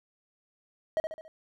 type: tone with echo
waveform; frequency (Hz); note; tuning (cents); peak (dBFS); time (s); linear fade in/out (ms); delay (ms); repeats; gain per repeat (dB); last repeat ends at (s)
triangle; 634; D#5; +32; -22; 0.97-1; 0; 70; 4; -6; 1.28
effects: none